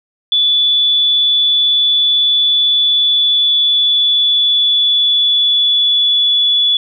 sine tone with pitch glide, 3458 to 3426 Hz, A7 to A7, -31 to -47 cents, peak -9 dBFS, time 0.32-6.77 s, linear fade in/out 2 ms, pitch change -16 cents, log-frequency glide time 2.63-6.39 s, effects none

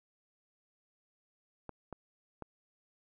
clicks, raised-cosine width 1 ms, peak -28 dBFS, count 3, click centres 1.693 / 1.927 / 2.423 s, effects none

